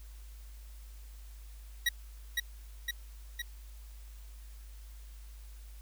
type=tone with echo; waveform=25% pulse; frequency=1911 Hz; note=A#6; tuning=43 cents sharp; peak=-22 dBFS; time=1.86-1.89 s; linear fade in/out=5 ms; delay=510 ms; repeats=3; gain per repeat=-3 dB; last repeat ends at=3.42 s; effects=added 52 Hz sine -46 dBFS peak until 5.81 s + white hiss -61 dBFS RMS until 5.81 s